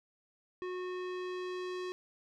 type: tone with low-pass filter sweep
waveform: square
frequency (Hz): 364.8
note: F#4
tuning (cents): -24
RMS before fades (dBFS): -39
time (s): 0.62-1.92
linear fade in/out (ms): 0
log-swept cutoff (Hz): 2400 to 4900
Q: 0.96
effects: none